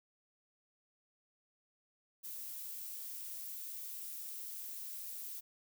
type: noise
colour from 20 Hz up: violet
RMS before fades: -45 dBFS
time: 2.23-5.41 s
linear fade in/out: 20 ms
effects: none